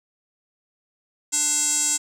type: tone with band-pass filter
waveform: square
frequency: 297.1 Hz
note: D4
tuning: 20 cents sharp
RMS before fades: -22 dBFS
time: 1.32-1.98 s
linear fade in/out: 20 ms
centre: 7500 Hz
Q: 7
effects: none